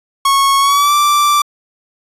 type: tone with pitch glide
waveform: 45% pulse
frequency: 1100 to 1172.2 Hz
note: C#6 to D6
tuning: -14 to -4 cents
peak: -9 dBFS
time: 0.25-1.42 s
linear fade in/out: 5 ms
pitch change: +110 cents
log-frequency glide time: 0.59-0.94 s
effects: resampled to 32000 Hz